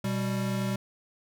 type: tone pair together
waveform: square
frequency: 123.47 / 196 Hz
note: B2 / G3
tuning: 0 / 0 cents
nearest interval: minor sixth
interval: 800 cents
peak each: -32 / -30 dBFS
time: 0.04-0.76 s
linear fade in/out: 5 ms
effects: none